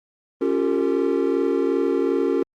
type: chord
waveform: triangle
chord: G half-diminished seventh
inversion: second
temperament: equal with one note detuned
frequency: 277.2 / 349.2 / 392 / 454.5 Hz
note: Db4 / F4 / G4 / Bb4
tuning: 0 / 0 / 0 / -44 cents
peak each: -22 dBFS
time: 0.41-2.43 s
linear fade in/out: 5 ms
effects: Opus 24 kbps